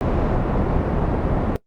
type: low-pass noise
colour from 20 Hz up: pink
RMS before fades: -20 dBFS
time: 0.01-1.56 s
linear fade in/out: 0 ms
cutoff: 810 Hz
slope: 12 dB/octave
effects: noise-tail reverb RT60 0.1 s tail -18 dB re dry + Opus 48 kbps